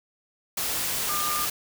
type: tone in noise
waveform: sine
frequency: 1205 Hz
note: D6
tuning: 44 cents sharp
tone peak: -28 dBFS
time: 1.09-1.45 s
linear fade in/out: 5 ms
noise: white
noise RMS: -28 dBFS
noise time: 0.57-1.5 s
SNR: -3 dB
effects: none